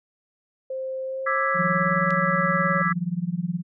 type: tone with pitch glide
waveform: sine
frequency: 525 to 555.9 Hz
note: C5 to C#5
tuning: +6 to +5 cents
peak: -27 dBFS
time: 0.7-2.82 s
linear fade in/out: 5 ms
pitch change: +99 cents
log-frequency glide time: 1.04-1.99 s
type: chord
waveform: sine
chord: E dominant seventh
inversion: third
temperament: equal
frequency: 1174.7 / 1318.5 / 1661.2 / 1975.5 Hz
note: D6 / E6 / G#6 / B6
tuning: 0 / 0 / 0 / 0 cents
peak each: -26 / -26 / -27 / -28 dBFS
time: 1.26-2.93 s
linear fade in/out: 10 ms
type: tone with tremolo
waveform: sine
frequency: 174.61 Hz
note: F3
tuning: in tune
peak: -20 dBFS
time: 1.54-3.63 s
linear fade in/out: 50 ms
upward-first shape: sine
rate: 19 Hz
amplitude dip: 90%
type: click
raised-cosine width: 0.2 ms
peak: -22 dBFS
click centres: 2.106 s
effects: none